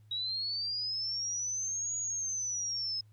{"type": "linear two-way sweep", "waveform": "sine", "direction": "up then down", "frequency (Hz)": [3820, 6790, 5130], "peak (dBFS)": -32, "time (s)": [0.11, 3.01], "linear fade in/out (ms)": 5, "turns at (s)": 1.97, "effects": ["added 106 Hz sine -56 dBFS peak until 3.12 s", "pink hiss -75 dBFS RMS until 3.12 s"]}